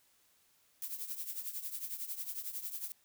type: noise with tremolo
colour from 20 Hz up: violet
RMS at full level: -38 dBFS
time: 0.82-2.92 s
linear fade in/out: 0 ms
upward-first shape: triangle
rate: 11 Hz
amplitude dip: 80%
effects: white hiss -70 dBFS RMS until 3.04 s